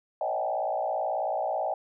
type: tone with frequency modulation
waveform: sine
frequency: 698.5 Hz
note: F5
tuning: in tune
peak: -26 dBFS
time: 0.21-1.74 s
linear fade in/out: 2 ms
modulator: 58.4 Hz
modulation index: 2.3
effects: none

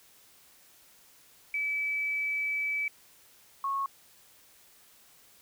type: tone pair in turn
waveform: sine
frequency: 2300 / 1098.1 Hz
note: D7 / C#6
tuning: -37 / -17 cents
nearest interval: octave + minor second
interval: 1280 cents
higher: first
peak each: -28 dBFS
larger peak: neither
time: 1.54-2.88 / 3.64-3.86 s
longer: first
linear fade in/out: 2 ms
effects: white hiss -59 dBFS RMS until 5.41 s

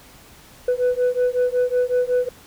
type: beating tone pair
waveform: sine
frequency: 493.9 / 499.3 Hz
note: B4 / B4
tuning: 0 / +19 cents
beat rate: 5.4 Hz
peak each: -18 dBFS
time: 0.68-2.29 s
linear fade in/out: 5 ms
effects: tanh soft clip ceiling -14 dBFS + pink hiss -47 dBFS RMS until 2.46 s

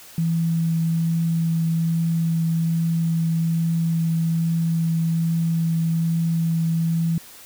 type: tone with vibrato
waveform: sine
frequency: 164.81 Hz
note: E3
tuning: in tune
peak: -18 dBFS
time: 0.18-7.18 s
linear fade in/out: 2 ms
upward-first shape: triangle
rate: 1.2 Hz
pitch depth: 10 cents each way
effects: white hiss -44 dBFS RMS until 7.45 s

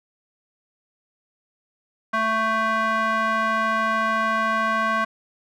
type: tone with band-pass filter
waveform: square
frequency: 221.6 Hz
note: A3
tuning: 13 cents sharp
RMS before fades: -22 dBFS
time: 2.13-5.05 s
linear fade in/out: 10 ms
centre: 1300 Hz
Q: 3.4
effects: none

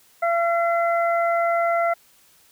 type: harmonic tone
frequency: 680 Hz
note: F5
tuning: 46 cents flat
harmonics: 1 / 2 / 3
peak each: -19 / -25 / -29 dBFS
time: 0.22-1.94 s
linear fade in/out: 10 ms
effects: white hiss -56 dBFS RMS until 2.51 s

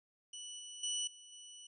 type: tone with level steps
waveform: 20% pulse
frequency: 2960 Hz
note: F#7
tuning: in tune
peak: -40 / -42 / -30 / -49 / -46 dBFS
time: 0.33-1.67 s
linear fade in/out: 5 ms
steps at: 0.59 / 0.83 / 1.07 / 1.32 s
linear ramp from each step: 5 ms
effects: resampled to 24000 Hz

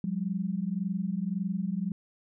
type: tone pair together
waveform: sine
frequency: 178.9 / 200.7 Hz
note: F3 / G3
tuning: +42 / +41 cents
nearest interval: major second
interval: 199 cents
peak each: -31 / -31 dBFS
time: 0.04-1.92 s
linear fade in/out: 2 ms
effects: none

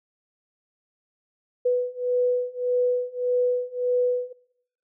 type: beating tone pair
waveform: sine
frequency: 493.9 / 495.6 Hz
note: B4 / B4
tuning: 0 / +6 cents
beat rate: 1.7 Hz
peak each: -24 / -23 dBFS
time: 1.65-4.33 s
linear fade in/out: 10 ms
effects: noise-tail reverb RT60 0.8 s tail -21 dB re dry

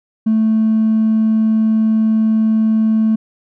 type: tone with hard clipping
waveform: sine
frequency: 220 Hz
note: A3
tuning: in tune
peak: -11 dBFS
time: 0.26-3.16 s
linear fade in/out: 10 ms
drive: 1 dB
effects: none

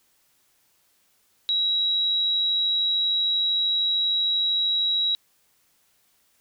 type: tone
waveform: sine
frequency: 3869 Hz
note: B7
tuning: 36 cents flat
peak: -20 dBFS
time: 1.49-5.15 s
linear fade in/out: 0 ms
effects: white hiss -65 dBFS RMS until 6.4 s

